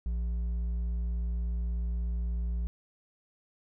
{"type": "tone with hard clipping", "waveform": "sine", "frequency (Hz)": 58.27, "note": "A#1", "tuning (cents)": 0, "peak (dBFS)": -30, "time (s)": [0.06, 2.67], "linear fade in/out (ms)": 0, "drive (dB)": 4, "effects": []}